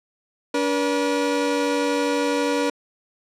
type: tone pair together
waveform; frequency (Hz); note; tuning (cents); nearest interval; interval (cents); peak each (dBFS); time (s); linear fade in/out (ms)
30% pulse; 287.2 / 482.1; D4 / B4; -39 / -42; major sixth; 897; -20; 0.54-2.7; 5
effects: low-pass 8000 Hz 12 dB/octave